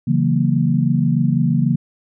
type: chord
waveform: sine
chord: F# dominant seventh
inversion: second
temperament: equal with one note detuned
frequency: 138.59 / 164.81 / 188.56 / 233.1 Hz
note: C#3 / E3 / F#3 / A#3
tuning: 0 / 0 / +33 / 0 cents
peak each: -18 / -18 / -23 / -19 dBFS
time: 0.07-1.76 s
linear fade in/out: 10 ms
effects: none